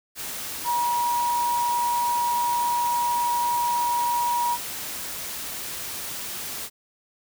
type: tone in noise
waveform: sine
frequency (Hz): 958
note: A#5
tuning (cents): +47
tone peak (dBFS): -21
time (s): 0.64-4.58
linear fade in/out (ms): 50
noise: white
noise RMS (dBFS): -33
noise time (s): 0.15-6.7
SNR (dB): +9
effects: none